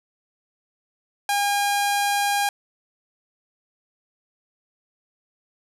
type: tone with low-pass filter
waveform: sawtooth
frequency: 810 Hz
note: G#5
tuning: 43 cents flat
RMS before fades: -22 dBFS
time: 1.29-2.49 s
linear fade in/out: 2 ms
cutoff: 12000 Hz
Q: 1.3
effects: none